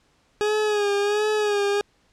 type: tone with vibrato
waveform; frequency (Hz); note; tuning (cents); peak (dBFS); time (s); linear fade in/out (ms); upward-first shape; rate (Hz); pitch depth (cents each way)
40% pulse; 415.3; G#4; 0; -19; 0.41-1.81; 0; sine; 1.4; 51
effects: pink hiss -63 dBFS RMS until 2.12 s + low-pass 7000 Hz 12 dB/octave